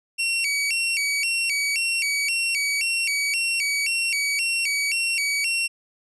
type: tone with vibrato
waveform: sawtooth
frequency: 2489 Hz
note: D#7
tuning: in tune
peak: -18 dBFS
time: 0.18-5.68 s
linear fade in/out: 20 ms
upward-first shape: square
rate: 1.9 Hz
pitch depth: 160 cents each way
effects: resampled to 24000 Hz

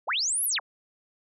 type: linear two-way sweep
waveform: sine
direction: up then down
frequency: 376.5 to 11880 to 376.5 Hz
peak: -24 dBFS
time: 0.07-0.6 s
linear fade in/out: 20 ms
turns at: 0.45 s
effects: none

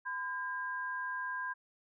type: tone pair together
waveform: sine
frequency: 1013 / 1611.4 Hz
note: B5 / G6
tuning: +44 / +47 cents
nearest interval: minor sixth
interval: 803 cents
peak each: -39 / -37 dBFS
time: 0.05-1.54 s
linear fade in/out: 20 ms
effects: none

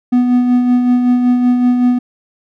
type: tone with tremolo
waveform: triangle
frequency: 246.9 Hz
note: B3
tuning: in tune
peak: -5 dBFS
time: 0.12-1.99 s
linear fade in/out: 10 ms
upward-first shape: sine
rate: 5.3 Hz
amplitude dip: 40%
effects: none

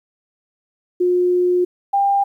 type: tone pair in turn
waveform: sine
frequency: 358.4 / 797.2 Hz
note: F4 / G5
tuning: +45 / +29 cents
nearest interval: octave + major second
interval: 1384 cents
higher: second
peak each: -13 dBFS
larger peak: neither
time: 1-1.65 / 1.93-2.24 s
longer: first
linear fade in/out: 10 ms
effects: 9-bit

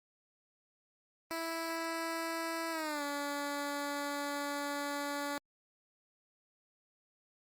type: tone with pitch glide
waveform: 10% pulse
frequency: 329.2 to 286.6 Hz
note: E4 to D4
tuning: -2 to -42 cents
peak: -27 dBFS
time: 1.31-5.38 s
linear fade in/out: 0 ms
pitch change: -240 cents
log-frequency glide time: 2.71-3.03 s
effects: Opus 24 kbps

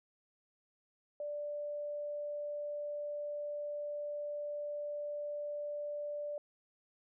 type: tone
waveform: sine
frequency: 587.3 Hz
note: D5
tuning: in tune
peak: -37 dBFS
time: 1.2-6.38 s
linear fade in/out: 2 ms
effects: none

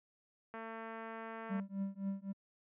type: click train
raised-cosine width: 0.5 ms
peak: -31 dBFS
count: 239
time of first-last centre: 0.54-1.598 s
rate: 225 Hz
type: tone with tremolo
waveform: triangle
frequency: 195.8 Hz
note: G3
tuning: 2 cents flat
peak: -31 dBFS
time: 1.49-2.33 s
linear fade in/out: 20 ms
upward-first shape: triangle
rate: 3.8 Hz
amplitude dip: 100%
effects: high-pass 80 Hz 12 dB/octave + low-pass 2000 Hz 12 dB/octave

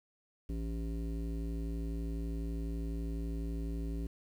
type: tone with low-pass filter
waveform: square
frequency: 56 Hz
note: A1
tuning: 31 cents sharp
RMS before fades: -37 dBFS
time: 0.49-4.07 s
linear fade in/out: 5 ms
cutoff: 330 Hz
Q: 2.3
effects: 10-bit

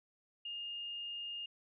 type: tone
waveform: sine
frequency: 2830 Hz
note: F7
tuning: 22 cents sharp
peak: -40 dBFS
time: 0.45-1.46 s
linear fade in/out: 5 ms
effects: none

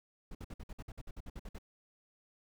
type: noise bursts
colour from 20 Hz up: brown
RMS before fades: -44 dBFS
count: 14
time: 0.31-1.585 s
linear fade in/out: 5 ms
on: 40 ms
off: 55 ms
effects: none

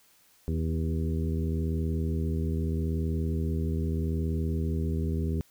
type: harmonic tone with a mistuned harmonic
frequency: 80.8 Hz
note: E2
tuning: 34 cents flat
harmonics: 1 / 2 / 3 / 4 / 5 / 6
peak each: -28 / -32 / -35 / -41 / -38 / -47 dBFS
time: 0.48-5.41 s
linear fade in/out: 0 ms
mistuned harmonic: 5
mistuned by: -25 cents
effects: white hiss -62 dBFS RMS until 5.5 s

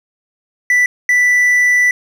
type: tone bursts at uneven times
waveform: triangle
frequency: 1975.5 Hz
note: B6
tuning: in tune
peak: -7 dBFS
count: 2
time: 0.7-0.86 / 1.09-1.91 s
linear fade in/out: 2 ms
effects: none

